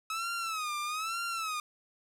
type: tone with vibrato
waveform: sawtooth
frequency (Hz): 1284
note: E6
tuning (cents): -46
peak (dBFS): -29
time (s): 0.1-1.6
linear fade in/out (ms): 2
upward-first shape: sine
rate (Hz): 1.1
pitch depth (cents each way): 130
effects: low-pass 12000 Hz 12 dB/octave + 10-bit